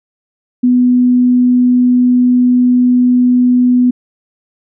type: tone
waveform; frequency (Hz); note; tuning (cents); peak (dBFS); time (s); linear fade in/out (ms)
sine; 248.1; B3; +8; -6; 0.63-3.91; 10
effects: none